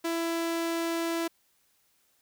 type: tone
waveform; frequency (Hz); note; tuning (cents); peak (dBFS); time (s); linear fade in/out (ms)
sawtooth; 333.2; E4; +19; -24; 0.04-1.28; 10
effects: white hiss -69 dBFS RMS until 2.21 s